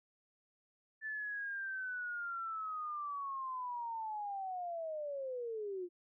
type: linear sweep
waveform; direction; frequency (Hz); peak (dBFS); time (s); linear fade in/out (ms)
sine; down; 1760 to 345; -38; 1.01-5.89; 50
effects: none